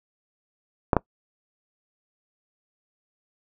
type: clicks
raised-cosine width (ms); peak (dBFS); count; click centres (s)
1; -3; 2; 0.932 / 0.967
effects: noise-tail reverb RT60 0.1 s tail -23 dB re dry